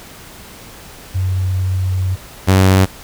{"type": "tone pair in turn", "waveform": ["sine", "sawtooth"], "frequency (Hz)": [93.2, 94.83], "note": ["F#2", "F#2"], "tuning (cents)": [13, 43], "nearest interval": "unison", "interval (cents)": 30, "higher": "second", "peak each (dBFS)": [-14, -4], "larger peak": "second", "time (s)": [[1.14, 2.16], [2.47, 2.86]], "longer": "first", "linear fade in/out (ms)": 20, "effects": ["pink hiss -37 dBFS RMS until 3.03 s"]}